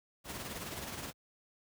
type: noise with tremolo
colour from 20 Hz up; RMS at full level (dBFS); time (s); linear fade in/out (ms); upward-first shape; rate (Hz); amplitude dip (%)
pink; -40; 0.24-1.13; 50; sine; 19; 45
effects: high-pass 60 Hz 12 dB/octave